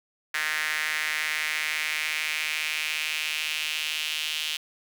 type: tone with high-pass filter sweep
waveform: sawtooth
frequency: 154.1 Hz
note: D#3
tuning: 16 cents flat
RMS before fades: -29 dBFS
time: 0.34-4.57 s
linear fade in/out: 5 ms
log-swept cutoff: 1800 to 3000 Hz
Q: 3.4
effects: none